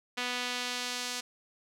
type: tone with band-pass filter sweep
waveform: sawtooth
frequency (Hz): 246.9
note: B3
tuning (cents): 0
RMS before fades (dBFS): -35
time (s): 0.17-1.21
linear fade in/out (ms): 10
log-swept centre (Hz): 2900 to 5500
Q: 1
effects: none